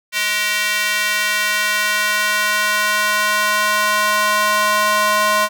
square tone with high-pass filter sweep, 210.1 Hz, G#3, 20 cents sharp, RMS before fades -17 dBFS, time 0.12-5.49 s, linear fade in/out 50 ms, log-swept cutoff 2100 to 930 Hz, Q 1.7, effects none

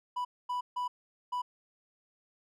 triangle tone bursts at uneven times, 987.8 Hz, B5, in tune, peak -29 dBFS, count 4, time 0.16-0.25 / 0.49-0.61 / 0.76-0.88 / 1.32-1.42 s, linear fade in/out 10 ms, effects none

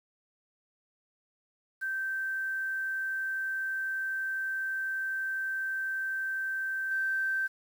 sine tone with level steps, 1557 Hz, G6, 12 cents flat, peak -30 / -27 dBFS, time 1.81-7.48 s, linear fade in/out 20 ms, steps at 6.91 s, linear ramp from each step 5 ms, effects 9-bit

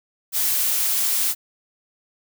blue noise, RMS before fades -21 dBFS, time 0.32-1.35 s, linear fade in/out 50 ms, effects none

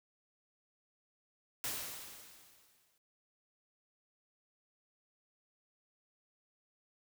white noise with exponential decay, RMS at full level -37 dBFS, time 1.64-2.98 s, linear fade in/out 1 ms, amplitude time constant 290 ms, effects none

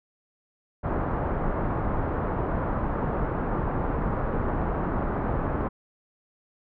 pink low-pass noise, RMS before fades -27 dBFS, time 0.83-5.69 s, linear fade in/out 20 ms, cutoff 1300 Hz, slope 24 dB/octave, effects none

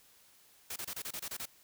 white noise bursts, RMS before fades -40 dBFS, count 9, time 0.7-1.456 s, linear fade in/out 5 ms, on 60 ms, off 27 ms, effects white hiss -63 dBFS RMS until 1.63 s

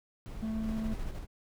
brown noise, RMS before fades -41 dBFS, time 0.26-1.09 s, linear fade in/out 0 ms
triangle tone, 220 Hz, A3, in tune, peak -30 dBFS, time 0.42-0.94 s, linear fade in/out 10 ms
brown noise with tremolo, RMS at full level -38 dBFS, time 0.61-1.27 s, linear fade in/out 50 ms, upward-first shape square, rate 13 Hz, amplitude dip 40%
effects none

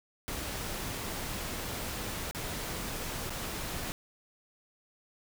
pink noise with dropouts, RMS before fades -37 dBFS, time 0.28-3.92 s, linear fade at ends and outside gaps 0 ms, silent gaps 2.311-2.348 / 3.296-3.304 s, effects none

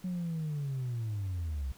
sine linear sweep, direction down, 185 to 62.9 Hz, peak -30 dBFS, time 0.04-1.72 s, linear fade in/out 5 ms, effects tanh soft clip ceiling -30 dBFS + pink hiss -58 dBFS RMS until 1.77 s

